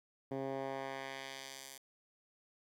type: tone with band-pass filter sweep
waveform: 10% pulse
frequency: 135 Hz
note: C#3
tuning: 45 cents flat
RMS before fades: -43 dBFS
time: 0.31-1.78 s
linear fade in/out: 5 ms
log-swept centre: 320 to 10000 Hz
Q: 0.77
effects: 12-bit